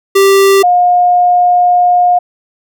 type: tone pair in turn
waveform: square / sine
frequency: 392 / 713.6 Hz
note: G4 / F5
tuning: 0 / +37 cents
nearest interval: minor seventh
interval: 1037 cents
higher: second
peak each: -5 dBFS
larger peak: neither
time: 0.15-0.63 / 0.63-2.19 s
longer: second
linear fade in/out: 10 ms
effects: none